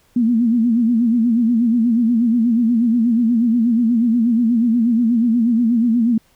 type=tone with vibrato; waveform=sine; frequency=233.1 Hz; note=A#3; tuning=in tune; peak=-12 dBFS; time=0.16-6.18 s; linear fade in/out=5 ms; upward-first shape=sine; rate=8.3 Hz; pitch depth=100 cents each way; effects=pink hiss -57 dBFS RMS until 6.35 s